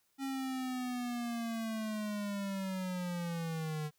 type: linear sweep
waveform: square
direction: down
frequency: 272.5 to 150 Hz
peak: -36 dBFS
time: 0.18-3.91 s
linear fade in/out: 50 ms
effects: white hiss -75 dBFS RMS until 3.98 s